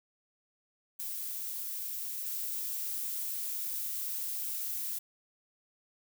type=noise with level steps; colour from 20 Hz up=violet; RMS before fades=-38 / -36 dBFS; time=0.99-4.99 s; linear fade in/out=10 ms; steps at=2.26 s; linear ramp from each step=2 ms; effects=none